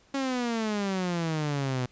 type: exponential sweep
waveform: sawtooth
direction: down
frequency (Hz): 277.2 to 123.47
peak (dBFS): -23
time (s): 0.14-1.86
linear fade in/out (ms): 5
effects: pink hiss -61 dBFS RMS until 1.91 s + resampled to 16000 Hz